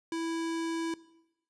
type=tone; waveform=square; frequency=329.6 Hz; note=E4; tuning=in tune; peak=-32 dBFS; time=0.12-0.94 s; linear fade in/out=2 ms; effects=noise-tail reverb RT60 0.9 s tail -19 dB re dry + resampled to 22050 Hz